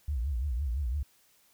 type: tone with vibrato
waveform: sine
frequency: 65.41 Hz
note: C2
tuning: in tune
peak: -28 dBFS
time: 0.08-1.03 s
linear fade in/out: 5 ms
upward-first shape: triangle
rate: 5.9 Hz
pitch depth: 290 cents each way
effects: white hiss -65 dBFS RMS until 1.53 s